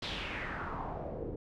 pink noise with low-pass filter sweep, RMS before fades -39 dBFS, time 0.02-1.36 s, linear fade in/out 5 ms, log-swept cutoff 4100 to 380 Hz, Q 3.3, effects none

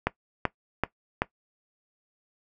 click train, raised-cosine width 0.5 ms, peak -8 dBFS, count 4, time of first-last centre 0.07-1.219 s, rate 2.61 Hz, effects noise-tail reverb RT60 0.1 s tail -18 dB re dry

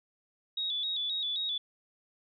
sine tone with vibrato, 3616 Hz, A7, 47 cents sharp, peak -30 dBFS, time 0.57-1.58 s, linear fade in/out 5 ms, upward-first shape square, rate 3.8 Hz, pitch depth 76 cents each way, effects none

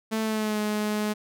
sawtooth tone with pitch glide, 220.4 to 211.2 Hz, A3 to G#3, +3 to +29 cents, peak -21 dBFS, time 0.11-1.14 s, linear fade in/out 20 ms, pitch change -74 cents, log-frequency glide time 0.22-0.59 s, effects none

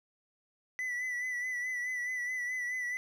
triangle tone with vibrato, 1984 Hz, B6, 7 cents sharp, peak -31 dBFS, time 0.79-2.97 s, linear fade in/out 0 ms, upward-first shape sine, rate 4.7 Hz, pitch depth 38 cents each way, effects none

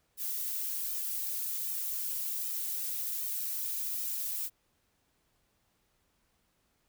violet noise with flanger, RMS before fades -35 dBFS, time 0.17-4.5 s, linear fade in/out 50 ms, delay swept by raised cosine 1.6 to 4 ms, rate 1.3 Hz, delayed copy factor +0.95, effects pink hiss -74 dBFS RMS until 6.88 s

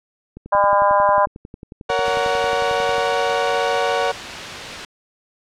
click train, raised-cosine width 3 ms, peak -22 dBFS, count 30, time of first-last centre 0.37-2.983 s, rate 11.1 Hz
harmonic tone, 201.6 Hz, G3, 49 cents sharp, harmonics 3 / 4 / 5 / 6 / 7 / 8, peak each -17 / -20 / -15 / -29 / -29 / -29 dBFS, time 0.52-1.26 s, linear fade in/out 10 ms
30% pulse chord, F# major, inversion first, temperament equal with one note detuned, 466.2 / 562.8 / 740 Hz, A#4 / C#5 / F#5, 0 / +26 / 0 cents, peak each -19 dBFS, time 1.89-4.12 s, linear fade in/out 10 ms
white noise, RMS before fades -28 dBFS, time 2.05-4.85 s, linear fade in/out 2 ms
effects low-pass 4000 Hz 12 dB/octave

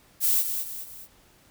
violet noise with echo, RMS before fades -22 dBFS, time 0.2-0.45 s, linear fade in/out 50 ms, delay 210 ms, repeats 3, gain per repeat -7 dB, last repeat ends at 1.08 s, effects pink hiss -58 dBFS RMS until 1.5 s

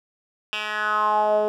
10% pulse tone with band-pass filter sweep, 212.1 Hz, G#3, 37 cents sharp, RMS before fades -22 dBFS, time 0.53-1.48 s, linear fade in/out 0 ms, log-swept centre 2700 to 500 Hz, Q 4.7, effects none

